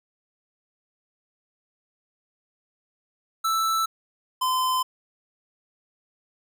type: tone pair in turn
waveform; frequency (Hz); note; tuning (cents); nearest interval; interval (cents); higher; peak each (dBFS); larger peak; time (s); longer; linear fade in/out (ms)
square; 1321 / 1025.8; E6 / C6; +3 / -35; major third; 438; first; -22 / -22; neither; 3.44-3.86 / 4.41-4.83; neither; 10
effects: none